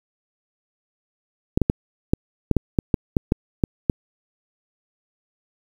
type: clicks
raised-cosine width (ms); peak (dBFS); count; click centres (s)
3; -3; 12; 1.575 / 1.617 / 1.699 / 2.135 / 2.513 / 2.567 / 2.788 / 2.942 / 3.168 / 3.321 / 3.638 / 3.898
effects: 7-bit